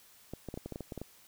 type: clicks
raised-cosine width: 2 ms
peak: -26 dBFS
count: 11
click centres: 0.336 / 0.487 / 0.541 / 0.575 / 0.66 / 0.723 / 0.759 / 0.807 / 0.922 / 0.977 / 1.016 s
effects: white hiss -60 dBFS RMS until 1.27 s